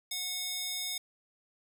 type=tone with high-pass filter; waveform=square; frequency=730 Hz; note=F#5; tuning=24 cents flat; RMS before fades=-36 dBFS; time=0.11-0.98 s; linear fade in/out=5 ms; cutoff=3900 Hz; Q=1.4; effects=none